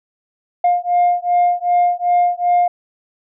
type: beating tone pair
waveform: sine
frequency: 706 / 708.6 Hz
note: F5 / F5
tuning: +19 / +25 cents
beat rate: 2.6 Hz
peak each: -14 dBFS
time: 0.64-2.68 s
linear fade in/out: 5 ms
effects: tanh soft clip ceiling -8 dBFS